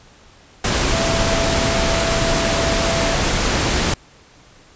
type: tone in noise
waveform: sine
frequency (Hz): 665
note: E5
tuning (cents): +15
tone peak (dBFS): -22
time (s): 0.92-3.15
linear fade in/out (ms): 5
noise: pink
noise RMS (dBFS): -18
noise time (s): 0.64-3.94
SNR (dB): -7
effects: pink hiss -48 dBFS RMS until 4.75 s + resampled to 16000 Hz